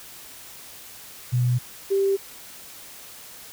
sine tone pair in turn, 123.47 / 392 Hz, B2 / G4, 0 / 0 cents, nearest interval octave + minor sixth, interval 2000 cents, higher second, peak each -18 dBFS, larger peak neither, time 1.32-1.59 / 1.9-2.17 s, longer neither, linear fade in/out 20 ms, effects white hiss -43 dBFS RMS until 3.52 s

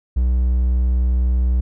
triangle tone, 62 Hz, B1, 7 cents sharp, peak -12 dBFS, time 0.16-1.61 s, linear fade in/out 10 ms, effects none

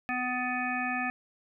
harmonic tone, 250 Hz, B3, 21 cents sharp, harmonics 1 / 3 / 5 / 7 / 9 / 10, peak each -35 / -34 / -38 / -34 / -41 / -36 dBFS, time 0.09-1.1 s, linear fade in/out 0 ms, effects none

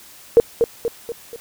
sine tone with echo, 466.2 Hz, A#4, in tune, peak -5 dBFS, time 0.37-0.4 s, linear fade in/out 0 ms, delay 240 ms, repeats 4, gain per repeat -6 dB, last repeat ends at 1.36 s, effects white hiss -44 dBFS RMS until 1.4 s

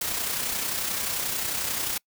white noise with amplitude modulation, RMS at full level -27 dBFS, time 0.01-1.98 s, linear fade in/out 5 ms, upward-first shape sine, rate 31.3 Hz, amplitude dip 40%, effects noise-tail reverb RT60 0.1 s tail -26 dB re dry

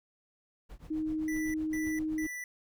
brown noise with tremolo, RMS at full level -44 dBFS, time 0.69-2.27 s, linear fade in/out 10 ms, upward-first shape triangle, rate 7.8 Hz, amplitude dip 100%
sine tone, 312.2 Hz, D#4, 6 cents sharp, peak -30 dBFS, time 0.9-2.27 s, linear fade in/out 10 ms
square tone bursts, 1975.5 Hz, B6, in tune, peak -38 dBFS, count 3, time 1.28-2.44 s, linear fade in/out 2 ms, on 260 ms, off 190 ms
effects none

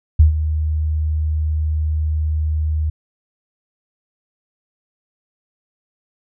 sine tone with ADSR envelope, 77.3 Hz, D#2, 11 cents flat, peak -4 dBFS, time 0.19-2.9 s, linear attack 9 ms, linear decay 120 ms, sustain -12 dB, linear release 6 ms, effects none

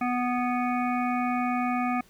harmonic tone with a mistuned harmonic, 246.9 Hz, B3, in tune, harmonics 1 / 3 / 5 / 7 / 9 / 10, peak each -27 / -29 / -32 / -42 / -37 / -40 dBFS, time 0.01-2.01 s, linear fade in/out 5 ms, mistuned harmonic 7, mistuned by -18 cents, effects pink hiss -58 dBFS RMS until 2.09 s

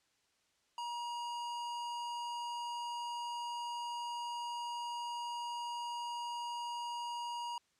square tone, 952 Hz, A#5, 36 cents sharp, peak -39 dBFS, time 0.78-7.58 s, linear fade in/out 2 ms, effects white hiss -75 dBFS RMS until 7.79 s + low-pass 7000 Hz 12 dB/octave

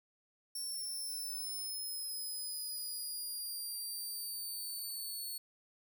10% pulse exponential sweep, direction down, 5460 to 4397 Hz, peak -33 dBFS, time 0.55-5.38 s, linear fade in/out 5 ms, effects 12-bit

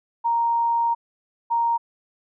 sine tone pair in turn, 932.3 / 932.3 Hz, A#5 / A#5, 0 / 0 cents, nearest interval unison, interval 0 cents, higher neither, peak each -18 dBFS, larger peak neither, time 0.24-0.95 / 1.5-1.78 s, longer first, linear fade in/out 20 ms, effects none

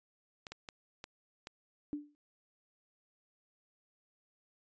clicks, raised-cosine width 0.2 ms, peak -27 dBFS, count 5, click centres 0.468 / 0.52 / 0.688 / 1.041 / 1.471 s
sine tone with exponential decay, 293.9 Hz, D4, 1 cent sharp, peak -32 dBFS, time 1.93-2.15 s, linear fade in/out 0 ms, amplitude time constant 46 ms
effects resampled to 16000 Hz

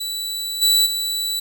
sawtooth tone with level steps, 3951 Hz, B7, in tune, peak -21 / -10 / -18 dBFS, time 0-1.4 s, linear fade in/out 10 ms, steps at 0.61 / 0.85 s, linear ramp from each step 20 ms, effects none

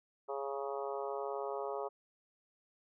harmonic tone with a mistuned harmonic, 138.6 Hz, C#3, in tune, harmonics 3 / 4 / 5 / 6 / 7 / 8 / 9, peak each -40 / -42 / -44 / -46 / -47 / -48 / -49 dBFS, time 0.28-1.89 s, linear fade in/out 20 ms, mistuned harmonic 7, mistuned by -22 cents, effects none

